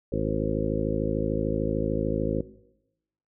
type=harmonic tone; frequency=53.4 Hz; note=G#1; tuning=49 cents sharp; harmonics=1 / 2 / 3 / 4 / 5 / 6 / 7 / 9 / 10; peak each=-33 / -33 / -33 / -33 / -33 / -33 / -33 / -33 / -33 dBFS; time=0.12-2.41 s; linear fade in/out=5 ms; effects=noise-tail reverb RT60 0.9 s tail -18 dB re dry